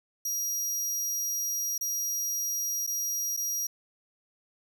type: tone with dropouts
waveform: sawtooth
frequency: 5730 Hz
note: F8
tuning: 44 cents sharp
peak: -26 dBFS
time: 0.25-3.67 s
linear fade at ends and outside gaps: 5 ms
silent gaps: 1.78-1.81 / 2.866-2.874 / 3.366-3.373 s
effects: none